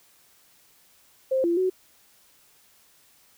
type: tone with pitch steps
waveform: sine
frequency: 526 / 341.8 / 372 Hz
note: C5 / F4 / F#4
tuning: +9 / -37 / +9 cents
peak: -20 dBFS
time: 1.31-1.7 s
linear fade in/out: 10 ms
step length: 130 ms
effects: white hiss -59 dBFS RMS until 3.37 s